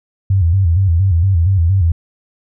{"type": "tone with vibrato", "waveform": "sine", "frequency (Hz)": 89.9, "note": "F#2", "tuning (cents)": -49, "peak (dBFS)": -9, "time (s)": [0.3, 1.92], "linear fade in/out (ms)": 5, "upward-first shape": "square", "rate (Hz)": 4.3, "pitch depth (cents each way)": 130, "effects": []}